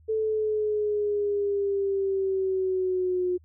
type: exponential sweep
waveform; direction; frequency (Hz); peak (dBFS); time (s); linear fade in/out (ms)
sine; down; 440 to 359.2; -23; 0.08-3.38; 20
effects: added 79 Hz sine -53 dBFS peak until 3.44 s